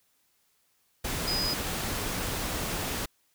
sine tone in noise, 4978 Hz, D#8, in tune, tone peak -28 dBFS, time 1.27-1.54 s, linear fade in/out 10 ms, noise pink, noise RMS -32 dBFS, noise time 1.04-3.06 s, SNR +1 dB, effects white hiss -70 dBFS RMS until 3.34 s

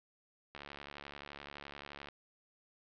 click train, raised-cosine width 0.3 ms, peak -30 dBFS, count 111, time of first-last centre 0.55-2.086 s, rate 71.6 Hz, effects low-pass 5000 Hz 12 dB/octave

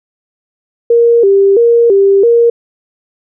sine tone with vibrato, 430 Hz, A4, 40 cents flat, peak -4 dBFS, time 0.9-2.5 s, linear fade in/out 5 ms, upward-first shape square, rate 1.5 Hz, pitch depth 150 cents each way, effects none

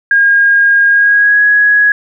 sine tone with pitch glide, 1624 to 1669.7 Hz, G#6 to G#6, -39 to +9 cents, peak -5 dBFS, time 0.11-1.92 s, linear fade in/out 2 ms, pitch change +48 cents, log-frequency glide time 0.89-1.43 s, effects none

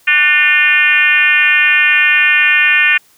sine tone with frequency modulation, 2124 Hz, C7, 25 cents sharp, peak -7 dBFS, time 0.07-2.98 s, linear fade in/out 10 ms, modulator 322 Hz, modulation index 1.9, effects white hiss -50 dBFS RMS until 3.17 s

